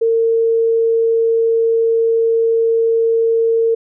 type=tone; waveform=sine; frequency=455.7 Hz; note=A#4; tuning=39 cents flat; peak=-11 dBFS; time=0.01-3.75 s; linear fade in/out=10 ms; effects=none